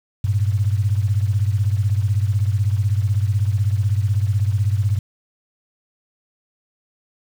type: beating tone pair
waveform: sine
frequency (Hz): 98.2 / 114.2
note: G2 / A#2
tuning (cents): +4 / -35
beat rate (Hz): 16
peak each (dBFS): -17 / -21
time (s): 0.24-4.99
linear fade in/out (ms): 5
effects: 7-bit